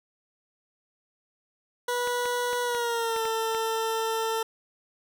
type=tone with pitch glide; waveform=20% pulse; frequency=488.4 to 447.9 Hz; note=B4 to A4; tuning=-19 to +31 cents; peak=-21 dBFS; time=1.88-4.43 s; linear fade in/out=5 ms; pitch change=-150 cents; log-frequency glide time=2.63-3.21 s
type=clicks; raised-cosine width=0.3 ms; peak=-20 dBFS; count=7; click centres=2.074 / 2.256 / 2.531 / 2.749 / 3.163 / 3.254 / 3.548 s
effects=none